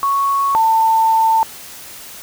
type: tone pair in turn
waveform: sine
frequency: 1108.7 / 893.8 Hz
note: C#6 / A5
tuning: 0 / +27 cents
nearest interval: major third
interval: 373 cents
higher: first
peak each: -13 / -10 dBFS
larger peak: second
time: 0.03-0.55 / 0.55-1.43 s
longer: second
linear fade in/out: 0 ms
effects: white hiss -35 dBFS RMS until 2.22 s